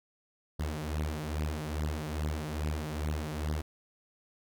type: beating tone pair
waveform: sawtooth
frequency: 75.1 / 77.5 Hz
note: D2 / D#2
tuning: +39 / -6 cents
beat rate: 2.4 Hz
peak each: -31 dBFS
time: 0.59-3.62 s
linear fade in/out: 10 ms
effects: none